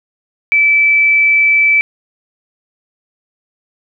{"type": "tone", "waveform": "sine", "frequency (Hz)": 2314, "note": "D7", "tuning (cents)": -26, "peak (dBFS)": -7, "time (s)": [0.52, 1.81], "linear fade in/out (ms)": 0, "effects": []}